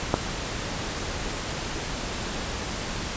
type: click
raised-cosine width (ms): 1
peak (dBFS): -5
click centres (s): 0.141
effects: pink hiss -31 dBFS RMS until 3.16 s + resampled to 16000 Hz